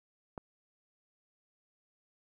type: click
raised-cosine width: 1 ms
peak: -26 dBFS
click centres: 0.378 s
effects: 11-bit